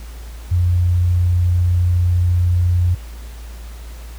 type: tone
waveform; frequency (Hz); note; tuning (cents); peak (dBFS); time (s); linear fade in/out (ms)
sine; 88.6; F2; +25; -12; 0.51-2.95; 10
effects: added 57 Hz sine -30 dBFS peak until 4.18 s + pink hiss -43 dBFS RMS until 4.18 s